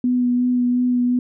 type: tone with vibrato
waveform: sine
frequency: 246.9 Hz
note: B3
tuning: in tune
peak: -15 dBFS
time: 0.04-1.19 s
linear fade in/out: 2 ms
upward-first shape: sine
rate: 2.8 Hz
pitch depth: 15 cents each way
effects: none